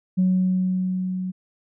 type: tone with level ramp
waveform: sine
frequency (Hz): 184.9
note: F#3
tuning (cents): -1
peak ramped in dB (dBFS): -14 to -25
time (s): 0.17-1.32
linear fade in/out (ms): 20
effects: tanh soft clip ceiling -12 dBFS